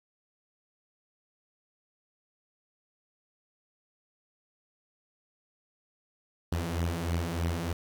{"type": "beating tone pair", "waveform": "sawtooth", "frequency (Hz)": [82.5, 85.7], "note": ["E2", "F2"], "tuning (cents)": [2, -32], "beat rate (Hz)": 3.2, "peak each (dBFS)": [-29, -27], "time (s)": [6.52, 7.73], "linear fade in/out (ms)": 5, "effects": ["9-bit"]}